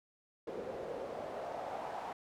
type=noise with band-pass filter sweep; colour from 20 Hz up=pink; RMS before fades=-42 dBFS; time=0.47-2.13 s; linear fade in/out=5 ms; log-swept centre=450 to 810 Hz; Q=3.4; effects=none